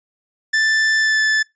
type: tone with pitch glide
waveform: 45% pulse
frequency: 1763 to 1745.8 Hz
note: A6 to A6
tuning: +3 to -14 cents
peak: -14 dBFS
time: 0.53-1.43 s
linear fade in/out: 10 ms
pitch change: -17 cents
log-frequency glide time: 0.98-1.2 s
effects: noise-tail reverb RT60 0.2 s tail -23 dB re dry + resampled to 16000 Hz